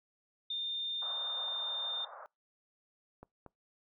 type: tone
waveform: sine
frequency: 3619 Hz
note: A7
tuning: 48 cents sharp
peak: -34 dBFS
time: 0.5-2.05 s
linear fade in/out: 5 ms
type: band-pass noise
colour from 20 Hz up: white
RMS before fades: -49 dBFS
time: 1.02-2.26 s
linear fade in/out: 0 ms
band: 540 to 1400 Hz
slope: 48 dB/octave
type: clicks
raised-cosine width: 1 ms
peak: -35 dBFS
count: 2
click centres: 3.23 / 3.463 s
effects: noise-tail reverb RT60 0.2 s tail -24 dB re dry